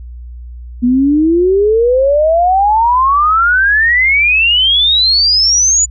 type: exponential sweep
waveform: sine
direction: up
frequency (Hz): 238.6 to 7040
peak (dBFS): -7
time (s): 0.82-5.86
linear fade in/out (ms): 20
effects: added 60 Hz sine -26 dBFS peak until 5.9 s